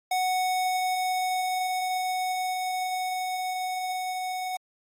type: tone with level ramp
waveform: square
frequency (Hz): 740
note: F#5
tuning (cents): 0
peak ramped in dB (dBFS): -24 to -30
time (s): 0.11-4.57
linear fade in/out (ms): 5
effects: AAC 48 kbps